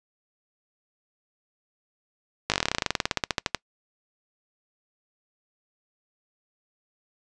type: slowing click train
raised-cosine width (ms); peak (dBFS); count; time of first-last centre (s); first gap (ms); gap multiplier
0.2; -5; 25; 2.5-3.547; 18; 1.07
effects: noise-tail reverb RT60 0.1 s tail -26 dB re dry + resampled to 22050 Hz